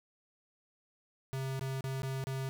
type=tone with dropouts; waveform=square; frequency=133.4 Hz; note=C3; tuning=34 cents sharp; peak=-35 dBFS; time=1.33-2.49 s; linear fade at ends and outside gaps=0 ms; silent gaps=1.594-1.611 / 1.808-1.841 / 2.02-2.032 / 2.24-2.27 s; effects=none

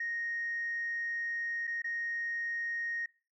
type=tone with dropouts; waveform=sine; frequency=1864.7 Hz; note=A#6; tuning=in tune; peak=-32 dBFS; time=0-3.06 s; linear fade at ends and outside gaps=5 ms; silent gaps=1.671-1.675 / 1.82-1.842 s; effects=noise-tail reverb RT60 0.4 s tail -23 dB re dry + tanh soft clip ceiling -28 dBFS

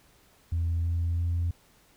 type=tone with pitch steps; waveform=sine; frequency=83.8 / 84.68 / 85.56 Hz; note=E2 / E2 / F2; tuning=+29 / +47 / -35 cents; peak=-23 dBFS; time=0.52-1.51 s; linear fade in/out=5 ms; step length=330 ms; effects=tanh soft clip ceiling -22 dBFS + pink hiss -61 dBFS RMS until 1.96 s

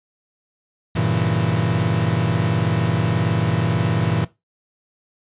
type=chord; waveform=40% pulse; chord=G diminished seventh; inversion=none; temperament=equal; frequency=98 / 116.54 / 138.59 / 164.81 Hz; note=G2 / Bb2 / Db3 / Fb3; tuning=0 / 0 / 0 / 0 cents; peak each=-24 / -21 / -26 / -21 dBFS; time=0.95-4.25 s; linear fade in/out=10 ms; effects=noise-tail reverb RT60 0.2 s tail -17 dB re dry + resampled to 8000 Hz

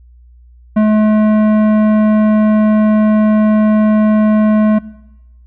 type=tone with tanh clipping; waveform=sine; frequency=214.2 Hz; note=A3; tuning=46 cents flat; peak=-9 dBFS; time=0.76-4.79 s; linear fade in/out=10 ms; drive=14 dB; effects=noise-tail reverb RT60 1.0 s tail -21 dB re dry + added 60 Hz sine -39 dBFS peak until 5.46 s

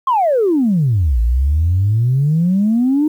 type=exponential two-way sweep; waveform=sine; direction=down then up; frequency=1100 to 55 to 312.1 Hz; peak=-10 dBFS; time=0.07-3.08 s; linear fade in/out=5 ms; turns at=1.2 s; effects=tanh soft clip ceiling -7 dBFS + 8-bit

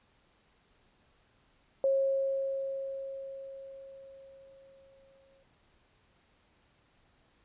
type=tone with exponential decay; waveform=sine; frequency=542 Hz; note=C#5; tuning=39 cents flat; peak=-23 dBFS; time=1.84-5.43 s; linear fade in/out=1 ms; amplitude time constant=780 ms; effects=pink hiss -68 dBFS RMS until 7.44 s + resampled to 8000 Hz

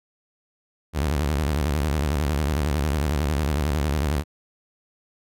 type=tone with vibrato; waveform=sawtooth; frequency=73.42 Hz; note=D2; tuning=in tune; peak=-17 dBFS; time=0.93-4.24 s; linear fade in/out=50 ms; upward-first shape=square; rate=11 Hz; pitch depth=130 cents each way; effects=AAC 64 kbps

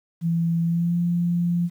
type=tone with pitch glide; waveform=sine; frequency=167.4 to 173.1 Hz; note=E3 to F3; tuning=+27 to -15 cents; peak=-19 dBFS; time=0.21-1.7 s; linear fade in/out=50 ms; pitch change=+58 cents; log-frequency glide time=0.63-0.97 s; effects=9-bit

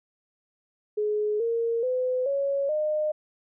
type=tone with pitch steps; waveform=sine; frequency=421.6 / 462.4 / 507.2 / 556.3 / 610.2 Hz; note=G#4 / A#4 / B4 / C#5 / D#5; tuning=+26 / -14 / +46 / +6 / -34 cents; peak=-23 dBFS; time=0.97-3.12 s; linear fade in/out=10 ms; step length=430 ms; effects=none

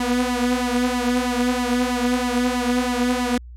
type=tone with flanger; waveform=sawtooth; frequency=246.9 Hz; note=B3; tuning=in tune; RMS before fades=-21 dBFS; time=0-3.38 s; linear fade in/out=5 ms; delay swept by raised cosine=0.98 to 4.68 ms; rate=3.1 Hz; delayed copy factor=+0.65; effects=added 60 Hz sine -36 dBFS peak until 3.56 s + low-pass 11000 Hz 12 dB/octave

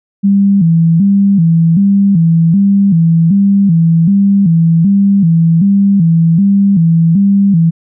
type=tone with vibrato; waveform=sine; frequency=181 Hz; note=F#3; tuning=38 cents flat; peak=-5 dBFS; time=0.23-7.71 s; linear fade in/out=20 ms; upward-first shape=square; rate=1.3 Hz; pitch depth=160 cents each way; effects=none

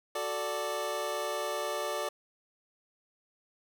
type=chord; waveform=25% pulse; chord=D major; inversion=first; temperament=equal; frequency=370 / 440 / 587.3 Hz; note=F#4 / A4 / D5; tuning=0 / 0 / 0 cents; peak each=-36 / -34 / -30 dBFS; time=0.15-2.09 s; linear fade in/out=5 ms; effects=none

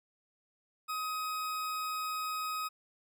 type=tone; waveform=40% pulse; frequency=1261 Hz; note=D#6; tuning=23 cents sharp; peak=-33 dBFS; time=0.88-2.69 s; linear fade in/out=20 ms; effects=none

